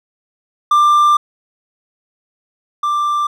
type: tone pair in turn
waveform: triangle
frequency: 1187 / 1180.9 Hz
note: D6 / D6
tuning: +18 / +9 cents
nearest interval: unison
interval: 9 cents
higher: first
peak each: -6 / -12 dBFS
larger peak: first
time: 0.71-1.17 / 2.83-3.27 s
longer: first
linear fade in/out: 5 ms
effects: none